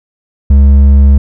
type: tone with hard clipping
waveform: sine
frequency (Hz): 69.5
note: C#2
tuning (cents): +5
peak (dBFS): -3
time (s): 0.5-1.18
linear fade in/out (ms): 5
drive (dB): 5
effects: none